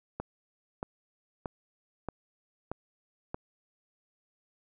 click train, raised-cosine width 1 ms, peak -20 dBFS, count 6, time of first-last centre 0.2-3.345 s, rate 1.59 Hz, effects none

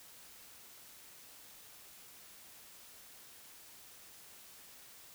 silence, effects white hiss -56 dBFS RMS until 5.14 s

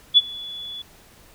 sine tone with ADSR envelope, 3424 Hz, A7, 48 cents flat, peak -7 dBFS, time 0.14-0.82 s, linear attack 33 ms, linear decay 33 ms, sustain -24 dB, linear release 4 ms, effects pink hiss -51 dBFS RMS until 1.34 s

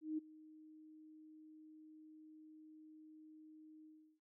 sine tone with ADSR envelope, 311.1 Hz, D#4, in tune, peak -36 dBFS, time 0.01-4.2 s, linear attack 170 ms, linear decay 14 ms, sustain -21 dB, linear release 350 ms, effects none

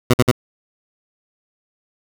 15% pulse tone bursts, 124.1 Hz, B2, 9 cents sharp, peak -3 dBFS, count 3, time 0.1-0.314 s, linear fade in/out 5 ms, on 36 ms, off 53 ms, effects none

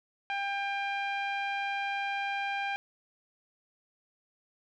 sawtooth tone with low-pass filter, 797 Hz, G5, 28 cents sharp, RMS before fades -33 dBFS, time 0.3-2.76 s, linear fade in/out 0 ms, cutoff 2500 Hz, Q 2.2, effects none

